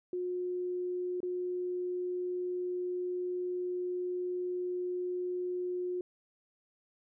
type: tone with dropouts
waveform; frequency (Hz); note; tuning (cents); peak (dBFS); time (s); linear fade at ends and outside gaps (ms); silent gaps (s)
sine; 360.1; F#4; -47; -32; 0.13-6.01; 2; 1.204-1.23
effects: none